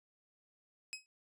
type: tone with exponential decay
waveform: 20% pulse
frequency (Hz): 2546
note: D#7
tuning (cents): +39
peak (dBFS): -32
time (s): 0.93-1.06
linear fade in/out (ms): 0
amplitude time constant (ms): 27
effects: resampled to 32000 Hz